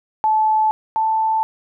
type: tone pair in turn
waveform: sine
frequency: 868 / 881.6 Hz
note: A5 / A5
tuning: -24 / +3 cents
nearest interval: unison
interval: 27 cents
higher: second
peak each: -13 / -15 dBFS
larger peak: first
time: 0.24-0.71 / 0.96-1.43 s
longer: neither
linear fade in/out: 0 ms
effects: none